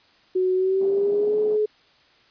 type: tone with pitch glide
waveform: sine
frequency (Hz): 370.3 to 425.4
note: F#4 to G#4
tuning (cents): +1 to +42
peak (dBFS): -18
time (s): 0.35-1.66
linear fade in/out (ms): 10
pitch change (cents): +241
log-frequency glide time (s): 0.55-1.37
type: band-pass noise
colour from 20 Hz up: white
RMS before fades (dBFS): -38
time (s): 0.8-1.57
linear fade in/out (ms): 10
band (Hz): 200 to 570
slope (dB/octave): 24
effects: white hiss -57 dBFS RMS until 2.3 s + resampled to 11025 Hz